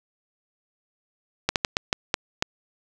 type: slowing click train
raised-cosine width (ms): 0.2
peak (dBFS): -3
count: 7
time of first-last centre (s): 1.49-2.424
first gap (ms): 68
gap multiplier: 1.33
effects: none